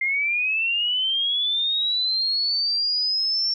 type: linear sweep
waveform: sine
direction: up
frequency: 2093 to 5460 Hz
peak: -20 dBFS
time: 0.01-3.54 s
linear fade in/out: 5 ms
effects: none